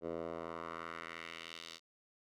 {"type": "tone with band-pass filter sweep", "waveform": "10% pulse", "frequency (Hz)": 83, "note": "E2", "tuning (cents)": 12, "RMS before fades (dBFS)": -45, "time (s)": [0.01, 1.8], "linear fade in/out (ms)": 50, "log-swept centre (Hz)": [480, 4400], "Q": 1.7, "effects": []}